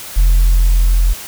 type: tone with level ramp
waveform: sine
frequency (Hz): 42.98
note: F1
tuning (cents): -27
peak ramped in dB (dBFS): -4 to -7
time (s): 0.16-1.14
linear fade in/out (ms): 20
effects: tanh soft clip ceiling -5 dBFS + white hiss -30 dBFS RMS until 1.27 s